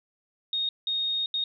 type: tone bursts at uneven times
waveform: sine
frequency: 3716 Hz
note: A#7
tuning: 6 cents flat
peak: -25 dBFS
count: 3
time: 0.53-0.69 / 0.87-1.26 / 1.34-1.44 s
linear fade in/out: 2 ms
effects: none